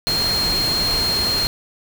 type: tone in noise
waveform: sine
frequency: 4219 Hz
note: C8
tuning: 14 cents sharp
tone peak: -18 dBFS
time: 0.07-1.47 s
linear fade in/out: 0 ms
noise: pink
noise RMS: -25 dBFS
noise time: 0.07-1.47 s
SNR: +4 dB
effects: none